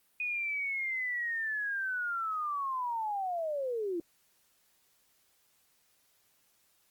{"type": "linear sweep", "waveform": "sine", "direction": "down", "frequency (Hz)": [2489, 326.6], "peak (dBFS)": -31, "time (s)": [0.2, 4], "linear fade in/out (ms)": 2, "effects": ["white hiss -70 dBFS RMS until 6.9 s", "Opus 32 kbps"]}